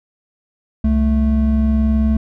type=tone pair together; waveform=triangle; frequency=66.65 / 219.2 Hz; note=C2 / A3; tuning=+33 / -6 cents; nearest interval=octave + major sixth; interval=2061 cents; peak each=-13 dBFS; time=0.84-2.17 s; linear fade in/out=5 ms; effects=none

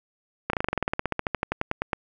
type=slowing click train; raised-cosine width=0.5 ms; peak=-9 dBFS; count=23; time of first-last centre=0.5-1.932 s; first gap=33 ms; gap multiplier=1.06; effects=none

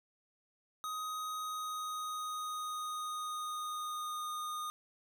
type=tone with pitch glide; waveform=square; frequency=1254 to 1228.2 Hz; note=D#6 to D#6; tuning=+13 to -23 cents; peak=-38 dBFS; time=0.84-4.7 s; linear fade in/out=0 ms; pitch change=-36 cents; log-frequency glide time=1.4-4.28 s; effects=none

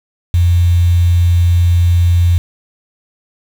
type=tone with quantisation; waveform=sine; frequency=87 Hz; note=F2; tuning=6 cents flat; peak=-7 dBFS; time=0.34-2.38 s; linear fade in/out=0 ms; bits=5; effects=none

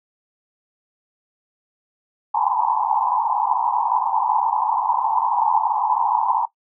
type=band-pass noise; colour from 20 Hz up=white; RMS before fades=-20 dBFS; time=2.34-6.46 s; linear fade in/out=10 ms; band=810 to 1000 Hz; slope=96 dB/octave; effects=noise-tail reverb RT60 0.1 s tail -17 dB re dry

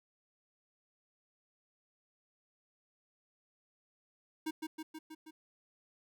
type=tone with echo; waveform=square; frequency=314.8 Hz; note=D#4; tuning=20 cents sharp; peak=-35 dBFS; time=4.46-4.51 s; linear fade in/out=10 ms; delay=160 ms; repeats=5; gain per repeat=-3 dB; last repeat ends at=5.31 s; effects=none

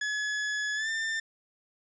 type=tone with pitch glide; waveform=40% pulse; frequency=1700 to 1792.8 Hz; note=G#6 to A6; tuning=+40 to +32 cents; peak=-28 dBFS; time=0.01-1.2 s; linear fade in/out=5 ms; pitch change=+92 cents; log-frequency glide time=0.75-0.89 s; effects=resampled to 16000 Hz

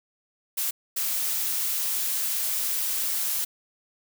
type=noise bursts at uneven times; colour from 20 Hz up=blue; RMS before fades=-27 dBFS; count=2; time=0.57-0.71 / 0.96-3.45 s; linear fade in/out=10 ms; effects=none

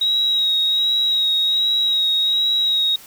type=tone with vibrato; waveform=sine; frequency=3813 Hz; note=A#7; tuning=38 cents sharp; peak=-15 dBFS; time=0.01-2.96 s; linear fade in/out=5 ms; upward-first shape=sine; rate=1.3 Hz; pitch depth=22 cents each way; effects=white hiss -43 dBFS RMS until 3.06 s

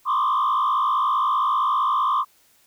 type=tone with frequency modulation; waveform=sine; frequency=1115 Hz; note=C#6; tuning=10 cents sharp; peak=-16 dBFS; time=0.05-2.25 s; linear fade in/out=50 ms; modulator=55.3 Hz; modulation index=1.8; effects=tanh soft clip ceiling -16 dBFS + white hiss -59 dBFS RMS until 2.66 s

